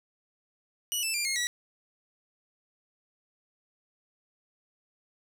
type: tone with pitch steps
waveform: 15% pulse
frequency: 2935 / 2645 / 2384 / 2149 / 1936.4 Hz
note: F#7 / E7 / D7 / C7 / B6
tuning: -15 / +5 / +25 / +46 / -35 cents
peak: -21 dBFS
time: 0.92-1.47 s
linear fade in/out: 0 ms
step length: 110 ms
effects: none